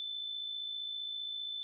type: tone with amplitude modulation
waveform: sine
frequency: 3520 Hz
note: A7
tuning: in tune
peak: -35 dBFS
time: 0-1.63 s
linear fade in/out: 0 ms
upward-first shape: sine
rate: 55.2 Hz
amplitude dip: 45%
effects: none